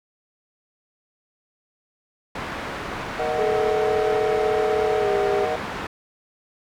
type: low-pass noise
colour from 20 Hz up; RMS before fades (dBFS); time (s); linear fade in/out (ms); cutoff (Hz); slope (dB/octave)
white; -31; 2.35-5.87; 5; 1500; 12
type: chord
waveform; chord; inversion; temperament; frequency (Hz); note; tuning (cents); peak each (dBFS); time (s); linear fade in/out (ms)
triangle; D# minor; second; just; 466.7 / 622.3 / 746.7; A#4 / D#5 / F#5; +2 / 0 / +16; -25; 3.19-5.56; 5
type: tone with pitch glide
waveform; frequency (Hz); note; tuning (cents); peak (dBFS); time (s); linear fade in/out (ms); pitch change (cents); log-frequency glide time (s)
triangle; 430.4 to 407.4; A4 to G#4; -38 to -33; -19; 3.38-5.46; 20; -95; 4.97-5.09
effects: none